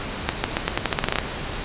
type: accelerating click train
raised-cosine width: 0.3 ms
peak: -3 dBFS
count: 13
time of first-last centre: 0.29-1.186 s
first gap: 150 ms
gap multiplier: 0.86
effects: pink hiss -30 dBFS RMS until 1.64 s + resampled to 8000 Hz